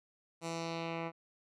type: tone with low-pass filter sweep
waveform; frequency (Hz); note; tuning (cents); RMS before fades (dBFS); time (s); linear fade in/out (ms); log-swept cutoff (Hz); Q
10% pulse; 165.9; E3; +11; -39; 0.41-1.12; 50; 8800 to 1800; 1.6
effects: none